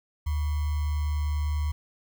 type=tone with sample-and-hold; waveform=sine; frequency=75.1 Hz; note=D2; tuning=39 cents sharp; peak=-24 dBFS; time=0.26-1.72 s; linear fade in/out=10 ms; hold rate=1050 Hz; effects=none